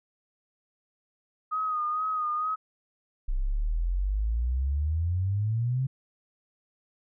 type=tone with vibrato; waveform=sine; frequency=1244.5 Hz; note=D#6; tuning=in tune; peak=-26 dBFS; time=1.51-2.56 s; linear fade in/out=20 ms; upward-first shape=sine; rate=2.2 Hz; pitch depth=42 cents each way
type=exponential sweep; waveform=sine; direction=up; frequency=30.87 to 135 Hz; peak=-24 dBFS; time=3.28-5.87 s; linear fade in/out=10 ms
effects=none